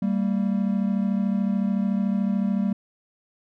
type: tone pair together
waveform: triangle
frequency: 196 / 229.7 Hz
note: G3 / A#3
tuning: 0 / -25 cents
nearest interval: minor third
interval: 275 cents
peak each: -20 / -24 dBFS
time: 0.02-2.73 s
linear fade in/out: 5 ms
effects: none